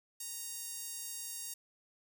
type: tone with high-pass filter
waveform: sawtooth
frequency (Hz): 932.3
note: A#5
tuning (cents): 0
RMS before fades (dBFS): -43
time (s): 0.2-1.54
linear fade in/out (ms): 5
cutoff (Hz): 7400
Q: 1.2
effects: none